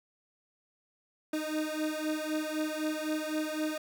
30% pulse beating tone pair, 307.1 / 311 Hz, D#4 / D#4, -23 / -1 cents, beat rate 3.9 Hz, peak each -31 / -32 dBFS, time 1.33-3.78 s, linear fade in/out 5 ms, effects none

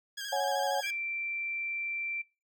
15% pulse tone with vibrato, 1626 Hz, G#6, 37 cents flat, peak -30 dBFS, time 0.17-0.91 s, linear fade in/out 10 ms, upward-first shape square, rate 13 Hz, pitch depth 38 cents each way
sine chord, C# suspended fourth, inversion none, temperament just, 554.4 / 739.2 / 831.5 Hz, C#5 / F#5 / G#5, 0 / -2 / +2 cents, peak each -32 dBFS, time 0.32-0.81 s, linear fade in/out 10 ms
sine tone, 2349 Hz, D7, in tune, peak -33 dBFS, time 0.83-2.22 s, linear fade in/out 10 ms
effects noise-tail reverb RT60 0.3 s tail -21 dB re dry

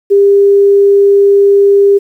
sine tone, 400 Hz, G4, 35 cents sharp, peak -3 dBFS, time 0.1-1.99 s, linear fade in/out 20 ms, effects 7-bit

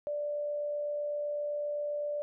sine tone with amplitude modulation, 587.3 Hz, D5, in tune, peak -30 dBFS, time 0.07-2.22 s, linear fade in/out 0 ms, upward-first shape sine, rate 67.8 Hz, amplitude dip 25%, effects none

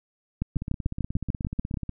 two click trains, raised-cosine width 5 ms, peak -13 / -19 dBFS, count 10 / 23, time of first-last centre 0.42-1.742 / 0.56-1.893 s, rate 6.81 / 16.5 Hz, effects none

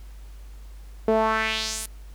sawtooth tone with band-pass filter sweep, 220 Hz, A3, in tune, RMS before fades -24 dBFS, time 1.08-1.86 s, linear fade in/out 2 ms, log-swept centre 470 to 11000 Hz, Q 2.3, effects added 50 Hz sine -39 dBFS peak until 2.14 s + pink hiss -56 dBFS RMS until 2.14 s

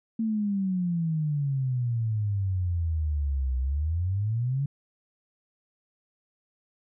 sine exponential two-way sweep, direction down then up, 227.4 to 62.9 to 144 Hz, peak -24 dBFS, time 0.19-4.66 s, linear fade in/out 5 ms, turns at 3.58 s, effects none

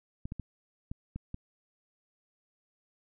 clicks, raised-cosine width 5 ms, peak -25 dBFS, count 6, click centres 0.255 / 0.321 / 0.397 / 0.915 / 1.16 / 1.344 s, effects none

